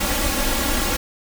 pink noise with comb filter, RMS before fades -21 dBFS, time 0-0.97 s, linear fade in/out 10 ms, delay 3.6 ms, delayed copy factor +0.9, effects none

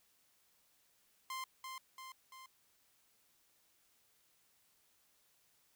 sawtooth tone with echo, 1046.5 Hz, C6, in tune, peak -37 dBFS, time 1.3-1.44 s, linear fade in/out 2 ms, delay 340 ms, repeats 3, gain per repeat -4 dB, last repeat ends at 2.46 s, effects white hiss -73 dBFS RMS until 5.75 s

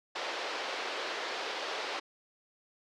pink band-pass noise, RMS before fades -37 dBFS, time 0.15-2 s, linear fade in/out 10 ms, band 420 to 4800 Hz, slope 24 dB/octave, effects none

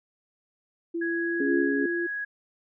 sine tone with pitch glide, 337.1 to 344.8 Hz, E4 to F4, +39 to -22 cents, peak -27 dBFS, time 0.94-2.07 s, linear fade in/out 10 ms, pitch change +39 cents, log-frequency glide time 1.08-1.68 s
sine tone, 1663 Hz, G#6, 2 cents sharp, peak -29 dBFS, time 1.01-2.25 s, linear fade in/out 10 ms
sine chord, Db major, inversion none, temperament equal with one note detuned, 277.2 / 346.8 / 415.3 Hz, Db4 / F4 / Ab4, 0 / -12 / 0 cents, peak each -25 / -30 / -29 dBFS, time 1.4-1.86 s, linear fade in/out 5 ms
effects none

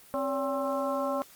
harmonic tone with a mistuned harmonic, 266 Hz, C4, 29 cents sharp, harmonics 1 / 2 / 3 / 4 / 5, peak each -34 / -30 / -37 / -34 / -39 dBFS, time 0.14-1.22 s, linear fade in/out 0 ms, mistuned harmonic 2, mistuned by +110 cents, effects white hiss -54 dBFS RMS until 1.35 s + Opus 32 kbps

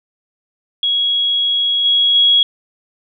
sine tone with level steps, 3322 Hz, G#7, in tune, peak -13 / -10 / -8 dBFS, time 0.83-2.43 s, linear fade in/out 2 ms, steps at 1.84 / 2.14 s, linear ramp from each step 20 ms, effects none

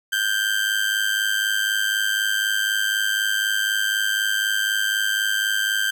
30% pulse tone with amplitude modulation, 1568 Hz, G6, in tune, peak -14 dBFS, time 0.12-5.91 s, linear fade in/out 10 ms, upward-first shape sine, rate 104 Hz, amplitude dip 70%, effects none

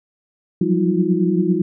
sine tone cluster, 174.8 / 182.6 / 192.6 / 320.9 / 356.1 Hz, F3 / F#3 / G3 / E4 / F4, +2 / -23 / -30 / -46 / +34 cents, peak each -21 dBFS, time 0.61-1.62 s, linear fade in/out 5 ms, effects none

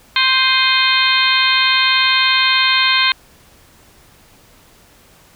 harmonic tone with a mistuned harmonic, 523.3 Hz, C5, in tune, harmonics 2 / 3 / 4 / 5 / 6 / 7 / 8, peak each -19 / -19 / -19 / -19 / -19 / -19 / -19 dBFS, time 0.16-3.12 s, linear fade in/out 2 ms, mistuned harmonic 5, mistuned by -77 cents, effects pink hiss -48 dBFS RMS until 5.35 s

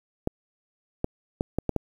clicks, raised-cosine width 2 ms, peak -11 dBFS, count 6, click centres 0.274 / 1.044 / 1.409 / 1.586 / 1.693 / 1.763 s, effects 8-bit

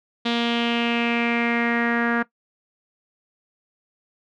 sawtooth tone with low-pass filter sweep, 235.2 Hz, A#3, 16 cents sharp, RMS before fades -22 dBFS, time 0.25-2.23 s, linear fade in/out 10 ms, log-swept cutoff 3600 to 1600 Hz, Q 4.5, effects noise-tail reverb RT60 0.1 s tail -18 dB re dry

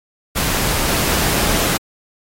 pink noise, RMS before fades -18 dBFS, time 0.35-1.78 s, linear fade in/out 20 ms, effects AAC 48 kbps

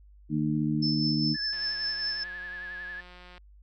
harmonic tone, 76 Hz, D#2, 40 cents flat, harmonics 2 / 3 / 4, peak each -29 / -29 / -29 dBFS, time 0.29-1.37 s, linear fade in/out 50 ms
sine tone with tremolo, 5274 Hz, E8, in tune, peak -27 dBFS, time 0.82-2.24 s, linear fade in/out 10 ms, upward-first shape sine, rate 5 Hz, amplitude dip 45%
sine tone with vibrato, 1696 Hz, G#6, 36 cents sharp, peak -36 dBFS, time 1.34-3.01 s, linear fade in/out 10 ms, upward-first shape triangle, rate 11 Hz, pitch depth 60 cents each way
click train, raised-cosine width 0.3 ms, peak -34 dBFS, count 332, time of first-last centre 1.53-3.379 s, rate 179 Hz
effects added 50 Hz sine -51 dBFS peak until 3.62 s

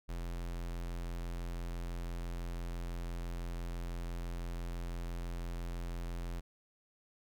square tone, 42.99 Hz, F1, 27 cents flat, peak -38 dBFS, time 0.08-6.41 s, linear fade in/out 20 ms, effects none

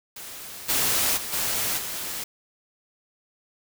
white noise with level steps, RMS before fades -39 / -23 / -33 / -26 / -32 dBFS, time 0.16-2.24 s, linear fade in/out 5 ms, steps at 0.68 / 1.16 / 1.32 / 1.77 s, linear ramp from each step 20 ms, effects none

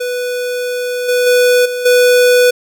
square tone with level steps, 493.9 Hz, B4, in tune, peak -17 / -11 / -8 / -18 / -7 dBFS, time 0-2.51 s, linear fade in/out 10 ms, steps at 1.08 / 1.26 / 1.65 / 1.85 s, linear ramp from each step 10 ms, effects none

